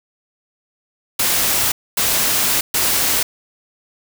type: noise bursts at uneven times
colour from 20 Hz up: white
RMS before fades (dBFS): -17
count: 3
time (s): 1.19-1.72 / 1.97-2.61 / 2.74-3.23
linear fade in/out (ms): 5
effects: none